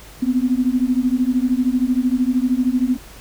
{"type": "beating tone pair", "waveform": "sine", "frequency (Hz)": [246.5, 259.5], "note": ["B3", "C4"], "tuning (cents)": [-3, -14], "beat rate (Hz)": 13, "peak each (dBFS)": -18, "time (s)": [0.22, 2.97], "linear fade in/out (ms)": 10, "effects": ["added 50 Hz sine -42 dBFS peak until 3.2 s", "pink hiss -42 dBFS RMS until 3.2 s"]}